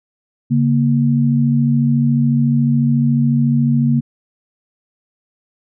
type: tone pair together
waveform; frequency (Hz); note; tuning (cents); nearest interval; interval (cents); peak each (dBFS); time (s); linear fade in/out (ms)
sine; 140.4 / 234.4; C#3 / A#3; +22 / +10; major sixth; 888; -14; 0.5-4.01; 20
effects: none